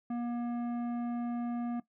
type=tone with tanh clipping; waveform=sine; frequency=238.8 Hz; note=A#3; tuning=42 cents sharp; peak=-34 dBFS; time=0.1-1.8 s; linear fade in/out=5 ms; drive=12 dB; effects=noise-tail reverb RT60 0.1 s tail -17 dB re dry